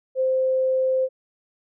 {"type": "tone", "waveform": "sine", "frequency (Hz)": 521, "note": "C5", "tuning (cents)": -7, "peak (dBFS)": -18, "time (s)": [0.15, 1.09], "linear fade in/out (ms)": 50, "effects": []}